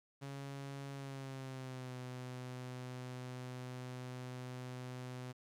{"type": "tone with pitch glide", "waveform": "sawtooth", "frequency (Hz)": [138.59, 126.36], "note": ["C#3", "B2"], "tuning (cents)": [0, 40], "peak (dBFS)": -40, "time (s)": [0.21, 5.33], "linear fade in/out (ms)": 20, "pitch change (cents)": -160, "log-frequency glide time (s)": [0.93, 1.96], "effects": ["low-pass 10000 Hz 12 dB/octave", "12-bit"]}